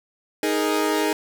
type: chord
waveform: sawtooth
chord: D# suspended fourth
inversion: none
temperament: equal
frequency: 311.1 / 415.3 / 466.2 Hz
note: D#4 / G#4 / A#4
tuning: 0 / 0 / 0 cents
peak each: -19 / -20 / -24 dBFS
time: 0.43-1.13 s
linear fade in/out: 2 ms
effects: none